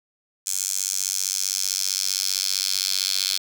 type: tone with high-pass filter sweep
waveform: 10% pulse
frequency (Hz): 95.4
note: G2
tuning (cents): -47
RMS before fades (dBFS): -25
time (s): 0.46-3.38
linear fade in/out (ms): 10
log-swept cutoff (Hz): 6900 to 4300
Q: 2.8
effects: none